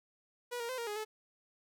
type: tone with pitch steps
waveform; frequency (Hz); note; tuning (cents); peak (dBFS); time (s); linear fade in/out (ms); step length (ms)
sawtooth; 486.2 / 468 / 514 / 467.9 / 416.9 / 432.1; B4 / A#4 / C5 / A#4 / G#4 / A4; -27 / +7 / -31 / +6 / +7 / -31; -33; 0.51-1.05; 20; 90
effects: none